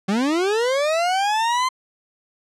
40% pulse linear sweep, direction up, 185 to 1045 Hz, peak -17 dBFS, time 0.08-1.69 s, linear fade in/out 10 ms, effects low-pass 7000 Hz 12 dB/octave

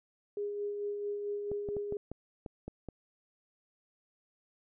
sine tone with tremolo, 410.1 Hz, G#4, 22 cents flat, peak -32 dBFS, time 0.37-1.97 s, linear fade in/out 2 ms, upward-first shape sine, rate 4.5 Hz, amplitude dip 35%
clicks, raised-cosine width 2 ms, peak -27 dBFS, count 8, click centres 1.516 / 1.688 / 1.767 / 1.924 / 2.116 / 2.462 / 2.68 / 2.887 s
effects none

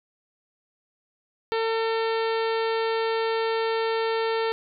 harmonic tone, 450 Hz, A4, 39 cents sharp, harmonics 1 / 2 / 3 / 4 / 5 / 6 / 7 / 8 / 9 / 10, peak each -24 / -30 / -34 / -36 / -38 / -40 / -41 / -42 / -43 / -44 dBFS, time 1.52-4.52 s, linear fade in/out 0 ms, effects none

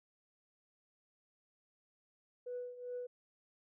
sine tone with tremolo, 492.8 Hz, B4, 4 cents flat, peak -37 dBFS, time 2.46-3.07 s, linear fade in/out 10 ms, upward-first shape triangle, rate 2.5 Hz, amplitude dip 80%, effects tanh soft clip ceiling -35 dBFS

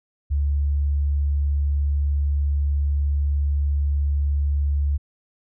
sine tone, 71.6 Hz, D2, 43 cents flat, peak -18 dBFS, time 0.3-4.98 s, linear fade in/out 20 ms, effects none

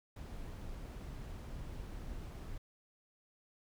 brown noise, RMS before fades -45 dBFS, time 0.16-2.58 s, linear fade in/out 5 ms, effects none

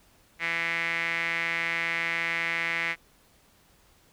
sawtooth tone with band-pass filter, 167.3 Hz, E3, 26 cents sharp, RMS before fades -29 dBFS, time 0.39-2.96 s, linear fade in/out 50 ms, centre 2100 Hz, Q 5.8, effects pink hiss -61 dBFS RMS until 4.12 s

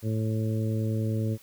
harmonic tone, 110 Hz, A2, in tune, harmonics 1 / 2 / 3 / 4 / 5, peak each -26 / -32 / -36 / -38 / -40 dBFS, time 0.02-1.38 s, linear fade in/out 50 ms, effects white hiss -55 dBFS RMS until 1.42 s

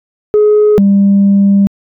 sine tone pair in turn, 421.3 / 198.83 Hz, G#4 / G3, +25 / +25 cents, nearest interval octave + minor second, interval 1300 cents, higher first, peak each -3 dBFS, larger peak neither, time 0.34-0.78 / 0.78-1.67 s, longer second, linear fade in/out 0 ms, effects tanh soft clip ceiling -2 dBFS

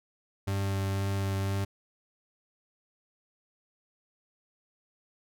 40% pulse tone with vibrato, 97.9 Hz, G2, 2 cents flat, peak -27 dBFS, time 0.47-1.65 s, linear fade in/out 10 ms, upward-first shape sine, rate 2 Hz, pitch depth 10 cents each way, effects none

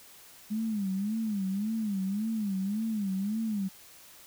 sine tone with vibrato, 206.4 Hz, G#3, 10 cents flat, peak -28 dBFS, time 0.5-3.69 s, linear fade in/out 20 ms, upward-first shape sine, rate 1.8 Hz, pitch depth 150 cents each way, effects white hiss -53 dBFS RMS until 4.26 s

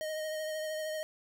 square tone with vibrato, 622.3 Hz, D#5, in tune, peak -35 dBFS, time 0.01-1.03 s, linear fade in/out 0 ms, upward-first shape triangle, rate 13 Hz, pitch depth 24 cents each way, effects none

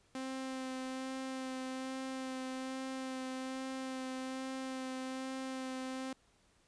sawtooth tone with vibrato, 261.6 Hz, C4, in tune, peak -35 dBFS, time 0.15-6.13 s, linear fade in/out 2 ms, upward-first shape sine, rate 1.2 Hz, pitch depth 13 cents each way, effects pink hiss -70 dBFS RMS until 6.67 s + resampled to 22050 Hz

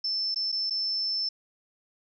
sine tone with dropouts, 5300 Hz, E8, 9 cents sharp, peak -26 dBFS, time 0.04-1.29 s, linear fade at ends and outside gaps 5 ms, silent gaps 0.345-0.359 / 0.519-0.524 / 0.699-0.706 s, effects none

